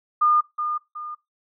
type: tone with echo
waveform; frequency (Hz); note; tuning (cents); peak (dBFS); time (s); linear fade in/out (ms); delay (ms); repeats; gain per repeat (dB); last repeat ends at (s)
sine; 1214; D#6; -43; -15; 0.21-0.41; 10; 370; 2; -8; 1.15
effects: noise-tail reverb RT60 0.2 s tail -20 dB re dry